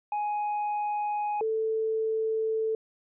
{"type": "tone pair in turn", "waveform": ["triangle", "sine"], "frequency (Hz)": [834, 441.8], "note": ["G#5", "A4"], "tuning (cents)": [7, 7], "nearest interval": "major seventh", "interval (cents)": 1100, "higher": "first", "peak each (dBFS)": -25, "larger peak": "neither", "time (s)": [[0.12, 1.41], [1.41, 2.75]], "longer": "second", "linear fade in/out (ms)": 2, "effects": ["resampled to 8000 Hz"]}